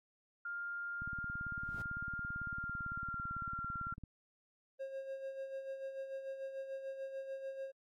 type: tone with pitch glide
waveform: sine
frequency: 1403 to 1378.1 Hz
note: F6 to F6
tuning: +8 to -23 cents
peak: -39 dBFS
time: 0.45-3.94 s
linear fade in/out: 5 ms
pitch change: -31 cents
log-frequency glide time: 2.39-3.34 s
type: click train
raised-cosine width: 5 ms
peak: -35 dBFS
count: 55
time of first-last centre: 1.02-4.037 s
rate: 17.9 Hz
type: noise with exponential growth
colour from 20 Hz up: brown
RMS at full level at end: -42 dBFS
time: 1.53-1.82 s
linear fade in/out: 2 ms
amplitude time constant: 62 ms
type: tone with tremolo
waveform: triangle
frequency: 538 Hz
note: C5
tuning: 48 cents sharp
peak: -37 dBFS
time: 4.79-7.72 s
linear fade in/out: 20 ms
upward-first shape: sine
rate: 6.8 Hz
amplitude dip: 55%
effects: AAC 64 kbps